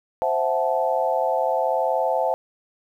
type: chord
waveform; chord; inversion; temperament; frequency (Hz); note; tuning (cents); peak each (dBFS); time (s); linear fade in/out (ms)
sine; F# half-diminished seventh; second; equal with one note detuned; 523.3 / 659.3 / 740 / 871.9; C5 / E5 / F#5 / A5; 0 / 0 / 0 / -16; -24 / -24 / -26 / -25; 0.22-2.34; 0
effects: 9-bit